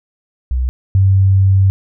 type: tone pair in turn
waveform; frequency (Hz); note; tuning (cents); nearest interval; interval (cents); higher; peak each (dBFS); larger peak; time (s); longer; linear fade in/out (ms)
sine; 63 / 96.41; B1 / G2; +35 / -28; perfect fifth; 737; second; -13 / -7; second; 0.51-0.69 / 0.95-1.7; second; 0
effects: none